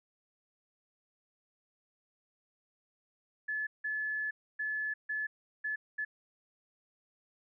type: tone bursts at uneven times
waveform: sine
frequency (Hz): 1722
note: A6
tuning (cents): -38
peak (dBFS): -32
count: 6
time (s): 3.48-3.67 / 3.84-4.31 / 4.59-4.94 / 5.09-5.27 / 5.64-5.76 / 5.98-6.05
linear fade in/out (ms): 10
effects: none